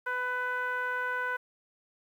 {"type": "tone with low-pass filter", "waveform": "10% pulse", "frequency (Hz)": 499, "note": "B4", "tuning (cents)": 18, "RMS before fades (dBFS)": -32, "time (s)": [0.06, 1.37], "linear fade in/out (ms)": 10, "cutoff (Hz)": 1400, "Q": 4.1, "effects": ["10-bit"]}